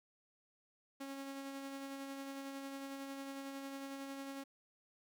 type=tone with tremolo; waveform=sawtooth; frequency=273.9 Hz; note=C#4; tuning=21 cents flat; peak=-39 dBFS; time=1-4.44 s; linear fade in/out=10 ms; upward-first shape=sine; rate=11 Hz; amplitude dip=30%; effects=none